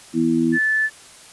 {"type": "harmonic tone", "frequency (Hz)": 82.41, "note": "E2", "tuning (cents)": 0, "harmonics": [2, 3, 4], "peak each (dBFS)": [-26, -18, -19], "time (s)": [0.13, 0.59], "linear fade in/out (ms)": 50}
{"type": "tone", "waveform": "sine", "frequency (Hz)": 1747, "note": "A6", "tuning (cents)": -13, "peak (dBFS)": -16, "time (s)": [0.52, 0.9], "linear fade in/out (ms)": 50}
{"effects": ["white hiss -44 dBFS RMS until 1.32 s", "resampled to 24000 Hz"]}